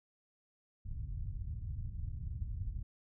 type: low-pass noise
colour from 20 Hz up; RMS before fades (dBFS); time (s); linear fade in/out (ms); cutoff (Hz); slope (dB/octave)
white; -40; 0.85-2.83; 5; 100; 24
effects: none